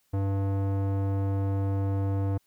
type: tone with low-pass filter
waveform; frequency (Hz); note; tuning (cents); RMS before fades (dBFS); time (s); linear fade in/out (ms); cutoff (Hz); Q
square; 98; G2; 0; -27; 0.13-2.38; 10; 780; 0.77
effects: white hiss -70 dBFS RMS until 2.46 s